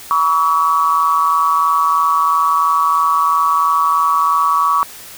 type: tone with amplitude modulation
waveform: sine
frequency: 1134 Hz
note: C#6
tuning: 39 cents sharp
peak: -7 dBFS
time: 0.11-4.83 s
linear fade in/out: 0 ms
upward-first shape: sine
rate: 163 Hz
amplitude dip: 85%
effects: white hiss -35 dBFS RMS until 5.17 s